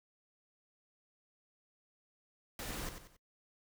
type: noise with echo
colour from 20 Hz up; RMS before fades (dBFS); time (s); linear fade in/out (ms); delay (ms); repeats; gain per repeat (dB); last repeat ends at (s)
pink; -42; 2.59-2.89; 2; 92; 3; -8; 3.166
effects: noise-tail reverb RT60 0.1 s tail -23 dB re dry